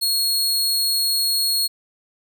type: tone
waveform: sawtooth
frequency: 4313 Hz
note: C#8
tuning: 48 cents flat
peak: -15 dBFS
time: 0.01-1.68 s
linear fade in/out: 20 ms
effects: none